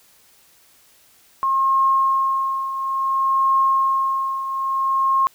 sine tone with tremolo, 1074 Hz, C6, 45 cents sharp, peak -13 dBFS, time 1.43-5.27 s, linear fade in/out 0 ms, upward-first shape triangle, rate 0.58 Hz, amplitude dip 70%, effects white hiss -54 dBFS RMS until 5.34 s

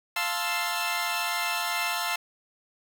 15% pulse chord, F major seventh, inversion none, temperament equal, 698.5 / 880 / 1046.5 / 1318.5 Hz, F5 / A5 / C6 / E6, 0 / 0 / 0 / 0 cents, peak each -26 dBFS, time 0.16-2.16 s, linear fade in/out 5 ms, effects none

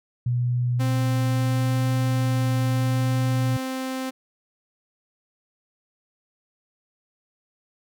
sine tone with vibrato, 121.8 Hz, B2, 24 cents flat, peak -20 dBFS, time 0.26-3.57 s, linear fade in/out 5 ms, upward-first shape triangle, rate 0.76 Hz, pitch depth 16 cents each way
sawtooth tone, 261.3 Hz, C4, 2 cents flat, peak -23 dBFS, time 0.79-4.11 s, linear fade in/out 20 ms
effects none

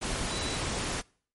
sine tone in noise, 3951 Hz, B7, in tune, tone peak -38 dBFS, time 0.3-0.58 s, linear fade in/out 20 ms, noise pink, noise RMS -32 dBFS, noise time 0.01-1.02 s, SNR -9 dB, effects noise-tail reverb RT60 0.5 s tail -25 dB re dry + MP3 48 kbps

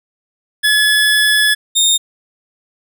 25% pulse tone pair in turn, 1709 / 3668 Hz, G#6 / A#7, +49 / -29 cents, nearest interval octave + minor second, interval 1322 cents, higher second, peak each -6 dBFS, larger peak neither, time 0.63-1.55 / 1.75-1.98 s, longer first, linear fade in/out 20 ms, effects none

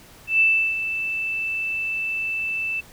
sine tone with ADSR envelope, 2647 Hz, E7, 7 cents sharp, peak -13 dBFS, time 0.27-2.81 s, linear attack 130 ms, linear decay 350 ms, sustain -10 dB, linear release 15 ms, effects pink hiss -48 dBFS RMS until 2.92 s

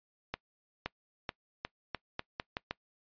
accelerating click train, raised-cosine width 0.3 ms, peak -18 dBFS, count 9, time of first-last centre 0.34-2.71 s, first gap 520 ms, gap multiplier 0.83, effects noise-tail reverb RT60 0.1 s tail -23 dB re dry + resampled to 11025 Hz

